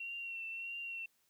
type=tone with vibrato; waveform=sine; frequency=2727 Hz; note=F7; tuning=42 cents flat; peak=-40 dBFS; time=0-1.06 s; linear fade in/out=5 ms; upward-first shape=triangle; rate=1.6 Hz; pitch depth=37 cents each way; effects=white hiss -75 dBFS RMS until 1.29 s